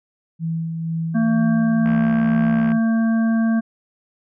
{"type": "tone with tremolo", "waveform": "sine", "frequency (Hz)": 163.8, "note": "E3", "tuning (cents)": -11, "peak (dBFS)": -20, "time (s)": [0.39, 2.8], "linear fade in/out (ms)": 50, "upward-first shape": "sine", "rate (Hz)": 2.1, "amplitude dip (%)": 35}
{"type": "harmonic tone", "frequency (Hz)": 225.8, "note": "A3", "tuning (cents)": 45, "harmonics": [1, 3, 5, 7], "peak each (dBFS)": [-15, -30, -37, -32], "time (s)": [1.14, 3.61], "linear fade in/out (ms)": 20}
{"type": "click train", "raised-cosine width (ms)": 0.5, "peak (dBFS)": -17, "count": 59, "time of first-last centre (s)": [1.86, 2.719], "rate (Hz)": 67.5}
{"effects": []}